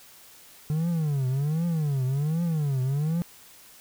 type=tone with vibrato; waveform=triangle; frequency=148.5 Hz; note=D3; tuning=20 cents sharp; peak=-21 dBFS; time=0.7-3.22 s; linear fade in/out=0 ms; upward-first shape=triangle; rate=1.3 Hz; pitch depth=280 cents each way; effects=white hiss -51 dBFS RMS until 3.8 s